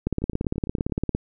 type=two click trains; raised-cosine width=3 ms; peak=-23 / -10 dBFS; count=7 / 20; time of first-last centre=0.22-0.897 / 0.07-1.15 s; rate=8.86 / 17.6 Hz; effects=none